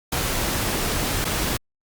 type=noise with dropouts; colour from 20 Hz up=pink; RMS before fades=-24 dBFS; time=0.12-1.57 s; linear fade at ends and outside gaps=5 ms; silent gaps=1.245-1.251 s; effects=Opus 48 kbps